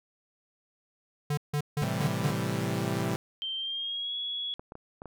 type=tone bursts; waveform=square; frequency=146.83 Hz; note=D3; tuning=in tune; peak=-27 dBFS; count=5; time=1.3-2.31 s; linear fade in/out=5 ms; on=74 ms; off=160 ms
type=chord; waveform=sawtooth; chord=A minor seventh; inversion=none; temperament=equal; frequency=110 / 130.81 / 164.81 / 196 Hz; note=A2 / C3 / E3 / G3; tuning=0 / 0 / 0 / 0 cents; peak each=-30 dBFS; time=1.82-3.16 s; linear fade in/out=0 ms
type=tone with pitch glide; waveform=sine; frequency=3136 to 3361 Hz; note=G7 to G#7; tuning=0 to +20 cents; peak=-31 dBFS; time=3.42-4.54 s; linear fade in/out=0 ms; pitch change=+120 cents; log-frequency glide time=3.56-4.16 s
type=clicks; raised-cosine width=1 ms; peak=-28 dBFS; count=5; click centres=4.595 / 4.721 / 4.754 / 5.019 / 5.057 s
effects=none